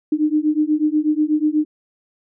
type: beating tone pair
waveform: sine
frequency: 300.6 / 308.8 Hz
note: D4 / D#4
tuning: +40 / -13 cents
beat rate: 8.2 Hz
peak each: -18 / -18 dBFS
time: 0.12-1.65 s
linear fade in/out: 5 ms
effects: none